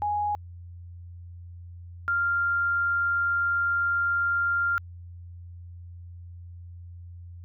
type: tone pair in turn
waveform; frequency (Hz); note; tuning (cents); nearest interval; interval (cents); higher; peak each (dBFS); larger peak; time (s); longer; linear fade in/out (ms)
sine; 830.6 / 1393.8; G#5 / F6; 0 / -4; major sixth; 896; second; -24 / -22; second; 0.02-0.35 / 2.08-4.78; second; 0
effects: added 87 Hz sine -40 dBFS peak until 7.44 s